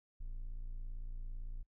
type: tone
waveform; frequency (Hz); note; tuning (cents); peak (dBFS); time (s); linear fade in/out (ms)
triangle; 28.91; A#0; -13; -38; 0.2-1.63; 10
effects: noise-tail reverb RT60 0.1 s tail -22 dB re dry